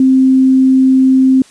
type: tone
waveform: sine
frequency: 262.3 Hz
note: C4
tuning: 4 cents sharp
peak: -5 dBFS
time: 0-1.42 s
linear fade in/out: 2 ms
effects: white hiss -43 dBFS RMS until 1.5 s + resampled to 22050 Hz